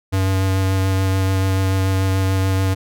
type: tone with vibrato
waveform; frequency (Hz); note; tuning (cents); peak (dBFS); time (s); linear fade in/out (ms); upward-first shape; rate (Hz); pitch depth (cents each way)
square; 95.4; G2; -47; -16; 0.12-2.75; 20; sine; 6.9; 12
effects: none